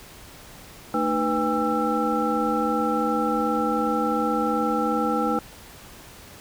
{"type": "tone cluster", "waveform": "sine", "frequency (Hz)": [223, 305.7, 493.1, 806, 1334], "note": ["A3", "D#4", "B4", "G5", "E6"], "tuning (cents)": [23, -30, -3, 48, 20], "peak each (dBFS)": -27, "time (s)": [0.94, 5.39], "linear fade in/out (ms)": 2, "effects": ["pink hiss -45 dBFS RMS until 6.4 s"]}